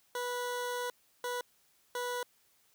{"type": "tone bursts at uneven times", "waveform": "20% pulse", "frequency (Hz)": 490.6, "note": "B4", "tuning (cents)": -12, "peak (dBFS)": -29, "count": 3, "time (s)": [[0.15, 0.9], [1.24, 1.41], [1.95, 2.23]], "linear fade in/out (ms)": 2, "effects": ["white hiss -69 dBFS RMS until 2.74 s"]}